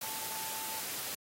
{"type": "tone in noise", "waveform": "sine", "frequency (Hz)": 882, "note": "A5", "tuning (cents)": 4, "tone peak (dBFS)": -45, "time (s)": [0.03, 0.8], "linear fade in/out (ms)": 5, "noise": "white", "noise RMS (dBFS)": -39, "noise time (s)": [0.01, 1.15], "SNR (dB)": -9, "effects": ["high-pass 100 Hz 12 dB/octave", "AAC 48 kbps"]}